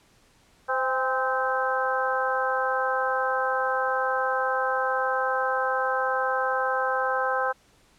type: harmonic tone with a mistuned harmonic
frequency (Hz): 259.1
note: C4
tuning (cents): -17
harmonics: 2 / 3 / 4 / 5 / 6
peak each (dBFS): -28 / -29 / -30 / -30 / -29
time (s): 0.68-7.53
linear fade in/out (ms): 20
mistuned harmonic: 3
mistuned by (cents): +49
effects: pink hiss -60 dBFS RMS until 7.98 s + low-pass 10000 Hz 12 dB/octave